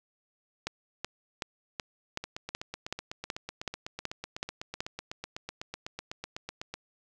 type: two click trains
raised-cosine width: 0.2 ms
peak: -20 / -15 dBFS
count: 37 / 12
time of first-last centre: 2.24-6.74 / 0.67-4.805 s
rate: 8 / 2.66 Hz
effects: none